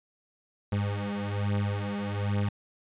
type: beating tone pair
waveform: 30% pulse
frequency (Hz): 101 / 102.2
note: G#2 / G#2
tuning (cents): -48 / -27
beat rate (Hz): 1.2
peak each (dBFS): -28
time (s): 0.72-2.49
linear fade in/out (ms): 5
effects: resampled to 8000 Hz